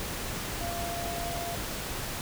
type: tone in noise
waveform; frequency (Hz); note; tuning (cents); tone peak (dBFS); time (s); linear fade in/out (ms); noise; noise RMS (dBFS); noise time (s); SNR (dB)
sine; 689; F5; -24; -35; 0.61-1.55; 0; pink; -35; 0-2.21; -3
effects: none